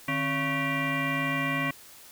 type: tone with frequency modulation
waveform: sine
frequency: 1108.7 Hz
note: C#6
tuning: in tune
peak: -25 dBFS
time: 0.08-1.71 s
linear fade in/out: 5 ms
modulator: 420 Hz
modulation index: 3.4
effects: white hiss -50 dBFS RMS until 2.11 s